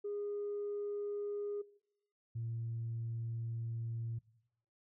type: tone pair in turn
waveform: sine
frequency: 410.3 / 115.14 Hz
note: G#4 / A#2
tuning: -21 / -21 cents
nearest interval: octave + minor seventh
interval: 2200 cents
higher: first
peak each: -36 / -36 dBFS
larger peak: neither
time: 0.04-1.62 / 2.35-4.19 s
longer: second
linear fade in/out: 10 ms
effects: noise-tail reverb RT60 0.8 s tail -21 dB re dry + tanh soft clip ceiling -33 dBFS